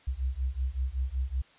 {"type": "beating tone pair", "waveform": "sine", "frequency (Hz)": [62.4, 67.7], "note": ["B1", "C#2"], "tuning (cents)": [19, -40], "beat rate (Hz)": 5.3, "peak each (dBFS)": -31, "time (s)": [0.07, 1.42], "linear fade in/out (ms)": 10, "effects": ["white hiss -59 dBFS RMS until 1.58 s", "resampled to 8000 Hz"]}